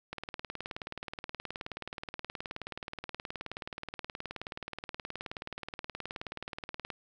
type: click train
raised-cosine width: 0.3 ms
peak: -22 dBFS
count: 129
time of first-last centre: 0.13-6.902 s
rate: 18.9 Hz
effects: none